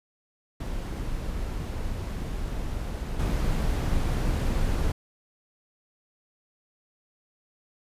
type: noise with level steps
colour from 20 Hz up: brown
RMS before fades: -31 / -25 dBFS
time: 0.6-4.92 s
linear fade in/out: 5 ms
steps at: 3.19 s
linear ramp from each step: 5 ms
effects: resampled to 32000 Hz